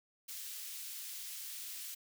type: high-pass noise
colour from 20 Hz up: white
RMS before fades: -45 dBFS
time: 0.28-1.95 s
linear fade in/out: 10 ms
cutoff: 2600 Hz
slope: 12 dB/octave
effects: none